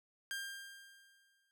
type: tone with exponential decay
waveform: sawtooth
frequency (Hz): 1598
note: G6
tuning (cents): +33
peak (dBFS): -34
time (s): 0.31-1.51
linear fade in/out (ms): 0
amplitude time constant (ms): 260
effects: none